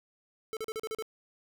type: tone bursts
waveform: square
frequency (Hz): 440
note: A4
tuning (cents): 0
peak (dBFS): -34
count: 7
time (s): 0.53-1.024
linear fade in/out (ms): 0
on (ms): 38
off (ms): 38
effects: none